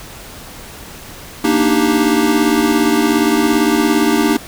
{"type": "chord", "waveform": "square", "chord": "Eb major seventh", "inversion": "second", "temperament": "equal", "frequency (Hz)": [233.1, 293.7, 311.1, 392], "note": ["Bb3", "D4", "Eb4", "G4"], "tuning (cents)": [0, 0, 0, 0], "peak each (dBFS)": [-18, -17, -17, -19], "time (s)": [1.44, 4.37], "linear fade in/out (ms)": 5, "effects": ["pink hiss -34 dBFS RMS until 4.47 s"]}